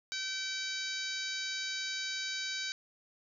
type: harmonic tone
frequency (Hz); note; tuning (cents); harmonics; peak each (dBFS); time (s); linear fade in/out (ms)
769; G5; -33; 2 / 3 / 4 / 5 / 6 / 7 / 8 / 9; -41 / -43 / -47 / -40 / -41 / -47 / -45 / -49; 0.12-2.72; 0
effects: none

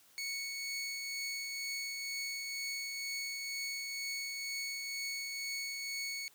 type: tone with tremolo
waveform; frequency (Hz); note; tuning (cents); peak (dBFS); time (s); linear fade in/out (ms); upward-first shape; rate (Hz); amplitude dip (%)
20% pulse; 2217; C#7; 0; -31; 0.18-6.28; 0; triangle; 2.1; 30
effects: white hiss -64 dBFS RMS until 6.34 s + high-pass 60 Hz 12 dB/octave

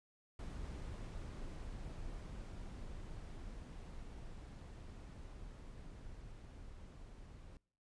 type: noise with level ramp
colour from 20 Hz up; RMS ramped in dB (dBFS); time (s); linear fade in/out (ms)
brown; -45 to -54; 0.39-7.57; 2
effects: noise-tail reverb RT60 0.6 s tail -25 dB re dry + resampled to 22050 Hz

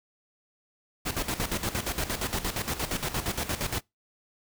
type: noise with tremolo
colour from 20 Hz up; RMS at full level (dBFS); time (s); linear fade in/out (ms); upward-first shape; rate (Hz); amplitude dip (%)
pink; -29; 1.05-3.81; 20; square; 8.6; 70
effects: noise-tail reverb RT60 0.2 s tail -26 dB re dry

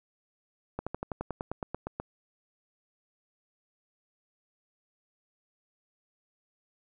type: slowing click train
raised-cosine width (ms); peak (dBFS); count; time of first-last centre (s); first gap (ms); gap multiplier
1; -19; 13; 0.79-2; 76; 1.05
effects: none

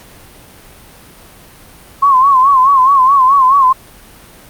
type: tone with vibrato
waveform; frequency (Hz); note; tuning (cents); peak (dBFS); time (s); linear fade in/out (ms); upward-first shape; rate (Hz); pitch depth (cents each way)
sine; 1072; C6; +42; -5; 2.02-3.73; 10; sine; 4.7; 99
effects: pink hiss -39 dBFS RMS until 4.49 s + Opus 48 kbps

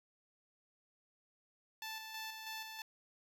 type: tone with tremolo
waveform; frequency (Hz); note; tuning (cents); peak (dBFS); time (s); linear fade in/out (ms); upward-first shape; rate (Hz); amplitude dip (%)
10% pulse; 879; A5; -2; -34; 1.82-2.82; 2; square; 3.1; 40
effects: none

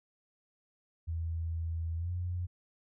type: tone with pitch glide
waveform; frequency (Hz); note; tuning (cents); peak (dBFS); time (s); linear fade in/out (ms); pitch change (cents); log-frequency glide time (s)
sine; 82.41 to 88.84; E2 to F2; 0 to +30; -32; 1.07-2.47; 20; +130; 1.97-2.11
effects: none

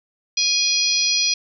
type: harmonic tone with a mistuned harmonic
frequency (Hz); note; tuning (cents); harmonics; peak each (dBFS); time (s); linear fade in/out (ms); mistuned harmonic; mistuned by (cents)
824; G#5; -14; 3 / 4 / 5 / 6 / 7; -25 / -26 / -22 / -22 / -22; 0.37-1.34; 5; 5; +33
effects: none

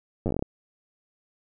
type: slowing click train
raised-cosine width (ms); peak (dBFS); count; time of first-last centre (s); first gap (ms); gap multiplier
2; -14; 10; 0.26-0.425; 9; 1.17
effects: none

